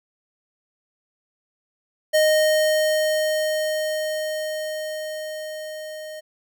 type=tone with level ramp; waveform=square; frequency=619 Hz; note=D#5; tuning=9 cents flat; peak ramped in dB=-15 to -34 dBFS; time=2.13-6.21 s; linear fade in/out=20 ms; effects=none